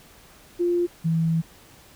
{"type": "tone pair in turn", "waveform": "sine", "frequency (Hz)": [349.2, 163.47], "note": ["F4", "E3"], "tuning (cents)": [0, -14], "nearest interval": "octave + minor second", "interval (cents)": 1314, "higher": "first", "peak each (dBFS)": -19, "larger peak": "neither", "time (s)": [[0.59, 0.87], [1.04, 1.42]], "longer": "second", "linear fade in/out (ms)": 20, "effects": ["pink hiss -51 dBFS RMS until 1.95 s"]}